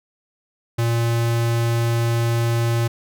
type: tone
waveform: square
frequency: 116.7 Hz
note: A#2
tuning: 2 cents sharp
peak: -18 dBFS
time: 0.78-2.88 s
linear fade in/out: 10 ms
effects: none